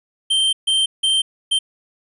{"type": "tone bursts at uneven times", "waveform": "square", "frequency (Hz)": 3136, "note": "G7", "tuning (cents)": 0, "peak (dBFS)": -15, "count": 4, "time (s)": [[0.3, 0.53], [0.67, 0.86], [1.03, 1.22], [1.51, 1.59]], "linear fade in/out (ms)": 10, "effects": ["resampled to 24000 Hz"]}